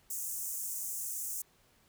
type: high-pass noise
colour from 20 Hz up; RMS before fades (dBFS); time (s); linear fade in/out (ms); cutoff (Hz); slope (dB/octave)
pink; -38; 0.1-1.42; 5; 6500; 48
effects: pink hiss -67 dBFS RMS until 1.88 s